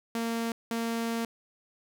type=tone bursts at uneven times; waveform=sawtooth; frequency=230 Hz; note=A#3; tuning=23 cents flat; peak=-25 dBFS; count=2; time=0.15-0.52 / 0.71-1.25 s; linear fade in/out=2 ms; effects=none